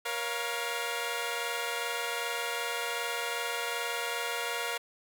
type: chord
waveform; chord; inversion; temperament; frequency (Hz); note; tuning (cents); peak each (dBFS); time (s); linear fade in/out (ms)
10% pulse; Bb minor; none; equal with one note detuned; 473.2 / 554.4 / 698.5; Bb4 / Db5 / F5; +26 / 0 / 0; -26 / -30 / -28; 0.05-4.78; 10
effects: none